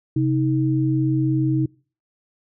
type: tone pair together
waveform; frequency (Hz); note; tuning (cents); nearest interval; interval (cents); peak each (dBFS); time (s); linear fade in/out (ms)
sine; 132.4 / 315.4; C3 / D#4; +21 / +24; octave + minor third; 1503; -19 / -20; 0.16-1.66; 5
effects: noise-tail reverb RT60 0.4 s tail -25 dB re dry